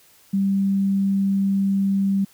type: tone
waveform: sine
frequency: 196 Hz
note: G3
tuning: in tune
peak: -17 dBFS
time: 0.33-2.25 s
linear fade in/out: 10 ms
effects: white hiss -54 dBFS RMS until 2.33 s